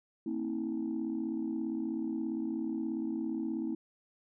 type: tone cluster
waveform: sine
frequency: 228.2 / 265.1 / 323.4 Hz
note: A#3 / C4 / E4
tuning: -37 / +23 / -33 cents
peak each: -36 / -37 / -34 dBFS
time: 0.26-3.75 s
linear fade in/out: 5 ms
effects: tanh soft clip ceiling -26 dBFS